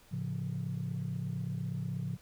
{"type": "chord", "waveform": "sine", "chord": "A augmented", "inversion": "none", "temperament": "equal", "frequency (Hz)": [110, 138.59, 174.61], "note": ["A2", "C#3", "E#3"], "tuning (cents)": [0, 0, 0], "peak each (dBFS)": [-38, -36, -37], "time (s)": [0.11, 2.17], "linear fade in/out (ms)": 20, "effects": ["tanh soft clip ceiling -27 dBFS", "pink hiss -61 dBFS RMS until 2.21 s"]}